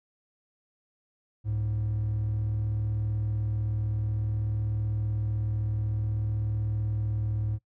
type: tone pair together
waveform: triangle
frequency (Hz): 67.15 / 106.6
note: C2 / G#2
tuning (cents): +46 / +46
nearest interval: minor sixth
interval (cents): 800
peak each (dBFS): -33 / -24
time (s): 1.44-7.59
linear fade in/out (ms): 50
effects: noise-tail reverb RT60 0.1 s tail -21 dB re dry + tanh soft clip ceiling -20 dBFS